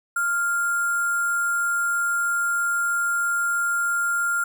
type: tone with sample-and-hold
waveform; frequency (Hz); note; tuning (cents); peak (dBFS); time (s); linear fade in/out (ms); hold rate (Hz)
sine; 1396.9; F6; 0; -20; 0.16-4.44; 5; 8820
effects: none